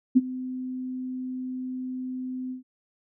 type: tone with ADSR envelope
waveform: sine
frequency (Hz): 255.8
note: C4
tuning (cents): -39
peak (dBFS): -11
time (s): 0.15-2.63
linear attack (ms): 20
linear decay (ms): 32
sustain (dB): -19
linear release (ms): 120
effects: none